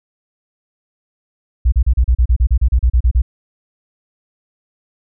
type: tone bursts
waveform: sine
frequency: 60.5 Hz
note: B1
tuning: 35 cents flat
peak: -8 dBFS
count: 15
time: 1.65-3.22 s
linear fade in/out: 10 ms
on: 72 ms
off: 35 ms
effects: none